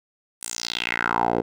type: tone with band-pass filter sweep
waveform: 10% pulse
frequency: 58.6 Hz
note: A#1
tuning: 10 cents sharp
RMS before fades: -25 dBFS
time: 0.41-1.42 s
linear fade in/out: 20 ms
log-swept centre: 10000 to 470 Hz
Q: 3.8
effects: none